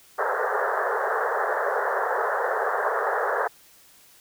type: band-pass noise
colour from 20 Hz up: pink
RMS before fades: -25 dBFS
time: 0.18-3.48 s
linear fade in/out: 10 ms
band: 410 to 1800 Hz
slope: 96 dB/octave
effects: white hiss -54 dBFS RMS until 4.2 s